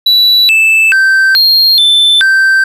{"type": "tone with pitch steps", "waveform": "triangle", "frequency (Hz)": [3943, 2635, 1556, 4227, 3531, 1559], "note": ["B7", "E7", "G6", "C8", "A7", "G6"], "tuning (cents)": [-4, -1, -13, 17, 5, -10], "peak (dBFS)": -3, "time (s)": [0.06, 2.64], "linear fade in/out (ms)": 5, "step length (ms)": 430, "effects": []}